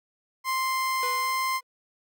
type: tone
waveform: 30% pulse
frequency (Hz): 1046.5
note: C6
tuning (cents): 0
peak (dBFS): -22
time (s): 0.44-1.61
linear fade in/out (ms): 50
type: tone with exponential decay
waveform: sawtooth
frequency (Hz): 493.9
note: B4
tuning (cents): 0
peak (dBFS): -28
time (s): 1.03-1.63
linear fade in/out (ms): 1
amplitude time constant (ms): 130
effects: none